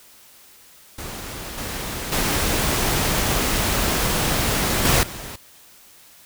pink noise with level steps, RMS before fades -33 / -29 / -21 / -17 / -34 dBFS, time 0.98-5.36 s, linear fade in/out 5 ms, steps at 1.58 / 2.12 / 4.85 / 5.03 s, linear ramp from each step 2 ms, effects white hiss -49 dBFS RMS until 6.25 s

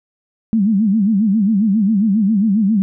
sine tone with vibrato, 208 Hz, G#3, 3 cents sharp, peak -11 dBFS, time 0.53-2.82 s, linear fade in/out 0 ms, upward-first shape sine, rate 7.4 Hz, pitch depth 160 cents each way, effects none

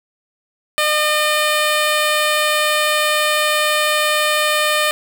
10% pulse tone, 606 Hz, D#5, 46 cents flat, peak -6 dBFS, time 0.78-4.91 s, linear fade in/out 0 ms, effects none

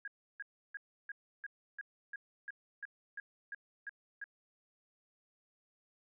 sine tone bursts, 1636 Hz, G#6, 26 cents flat, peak -40 dBFS, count 13, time 0.05-4.241 s, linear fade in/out 2 ms, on 27 ms, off 320 ms, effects none

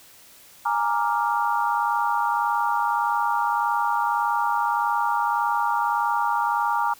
sine chord, Bb dominant seventh, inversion third, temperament equal, 830.6 / 932.3 / 1174.7 / 1396.9 Hz, Ab5 / Bb5 / D6 / F6, 0 / 0 / 0 / 0 cents, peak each -26 / -23 / -27 / -29 dBFS, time 0.65-6.94 s, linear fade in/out 10 ms, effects white hiss -50 dBFS RMS until 6.99 s

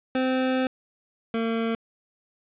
25% pulse tone pair in turn, 258.9 / 227.4 Hz, C4 / A#3, -18 / -43 cents, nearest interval major second, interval 225 cents, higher first, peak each -18 / -20 dBFS, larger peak first, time 0.15-0.67 / 1.34-1.75 s, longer first, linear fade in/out 2 ms, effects resampled to 8000 Hz + 9-bit

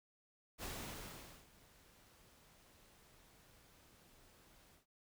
pink noise with ADSR envelope, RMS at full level -45 dBFS, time 0.58-4.86 s, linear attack 48 ms, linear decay 820 ms, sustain -21 dB, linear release 120 ms, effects none

